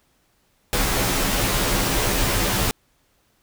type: noise with comb filter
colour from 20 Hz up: pink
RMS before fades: -21 dBFS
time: 0.73-2.71 s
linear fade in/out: 0 ms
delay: 13 ms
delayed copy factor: -0.9
effects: pink hiss -64 dBFS RMS until 3.42 s